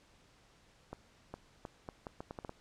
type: accelerating click train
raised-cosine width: 1 ms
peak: -28 dBFS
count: 10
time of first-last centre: 0.93-2.494 s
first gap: 410 ms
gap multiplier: 0.76
effects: pink hiss -65 dBFS RMS until 2.6 s + low-pass 7000 Hz 12 dB/octave